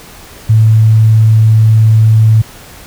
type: tone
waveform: sine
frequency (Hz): 110.2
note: A2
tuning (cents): +3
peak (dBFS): -3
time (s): 0.49-2.42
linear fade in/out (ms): 10
effects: pink hiss -34 dBFS RMS until 2.86 s